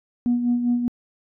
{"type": "tone with tremolo", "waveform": "sine", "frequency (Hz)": 241.9, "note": "B3", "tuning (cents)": -36, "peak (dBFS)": -15, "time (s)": [0.26, 0.88], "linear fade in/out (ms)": 0, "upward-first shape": "sine", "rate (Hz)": 5, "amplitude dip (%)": 55, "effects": ["tanh soft clip ceiling -13 dBFS"]}